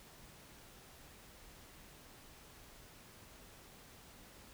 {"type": "silence", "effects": ["pink hiss -58 dBFS RMS until 4.53 s"]}